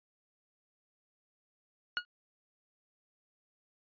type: tone with exponential decay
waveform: sawtooth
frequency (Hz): 1446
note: F#6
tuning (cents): -40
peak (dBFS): -22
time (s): 1.97-2.05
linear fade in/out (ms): 0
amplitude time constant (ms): 17
effects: resampled to 11025 Hz